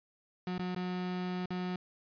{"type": "tone with dropouts", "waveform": "35% pulse", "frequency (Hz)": 181.4, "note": "F#3", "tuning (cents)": -34, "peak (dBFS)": -32, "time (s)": [0.47, 1.76], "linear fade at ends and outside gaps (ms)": 2, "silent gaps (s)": [[0.581, 0.593], [0.748, 0.762], [1.458, 1.505]], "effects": ["resampled to 11025 Hz"]}